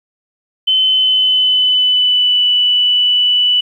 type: tone with pitch glide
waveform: sine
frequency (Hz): 3055 to 2970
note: G7 to F#7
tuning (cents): -45 to +6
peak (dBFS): -9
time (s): 0.67-3.61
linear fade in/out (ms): 10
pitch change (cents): -49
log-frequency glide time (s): 0.78-2.45
effects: 8-bit